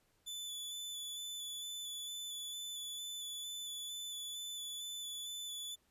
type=tone with vibrato; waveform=sawtooth; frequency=3480 Hz; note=A7; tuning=20 cents flat; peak=-39 dBFS; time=0.26-5.76 s; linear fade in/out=20 ms; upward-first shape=square; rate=2.2 Hz; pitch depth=13 cents each way; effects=pink hiss -75 dBFS RMS until 5.9 s + resampled to 32000 Hz